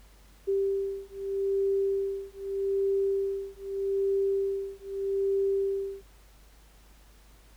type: beating tone pair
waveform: sine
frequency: 392 / 392.81 Hz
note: G4 / G4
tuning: 0 / +4 cents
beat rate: 0.81 Hz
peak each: -29 / -29 dBFS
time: 0.47-6.03 s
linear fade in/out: 20 ms
effects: added 50 Hz sine -54 dBFS peak until 7.56 s + pink hiss -60 dBFS RMS until 7.56 s